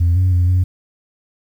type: tone with pitch steps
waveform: sine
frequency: 85.9 / 92.2 / 88.6 / 91.1 Hz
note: F2 / F#2 / F2 / F#2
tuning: -28 / -6 / +25 / -26 cents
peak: -9 dBFS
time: 0-0.64 s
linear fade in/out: 10 ms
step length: 160 ms
effects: tanh soft clip ceiling -9 dBFS + 8-bit